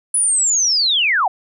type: linear sweep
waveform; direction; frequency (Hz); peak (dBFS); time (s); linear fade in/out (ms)
sine; down; 10080 to 680; -13; 0.14-1.28; 5
effects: none